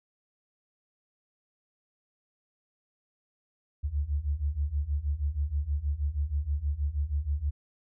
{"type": "beating tone pair", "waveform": "sine", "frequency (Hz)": [69.3, 75.6], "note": ["C#2", "D#2"], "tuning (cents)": [0, -49], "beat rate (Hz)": 6.3, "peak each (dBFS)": [-31, -29], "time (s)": [3.83, 7.51], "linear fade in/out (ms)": 20, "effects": []}